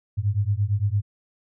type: beating tone pair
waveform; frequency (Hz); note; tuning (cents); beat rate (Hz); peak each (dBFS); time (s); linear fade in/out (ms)
sine; 98 / 106.8; G2 / G#2; 0 / +49; 8.8; -23; 0.17-1.02; 20
effects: none